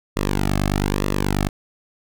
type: tone with flanger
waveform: sawtooth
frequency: 49.31 Hz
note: G1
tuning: 11 cents sharp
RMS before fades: -21 dBFS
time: 0.16-1.49 s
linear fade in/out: 10 ms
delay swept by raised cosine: 1.3 to 2.11 ms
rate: 1.1 Hz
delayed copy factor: -0.85
effects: none